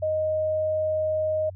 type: tone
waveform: sine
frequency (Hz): 622.3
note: D#5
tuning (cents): 0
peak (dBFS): -22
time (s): 0.02-1.5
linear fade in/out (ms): 10
effects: added 93 Hz sine -38 dBFS peak until 1.55 s